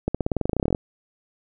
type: accelerating click train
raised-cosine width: 2 ms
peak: -9 dBFS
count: 18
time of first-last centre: 0.08-0.748 s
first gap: 66 ms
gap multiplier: 0.93
effects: none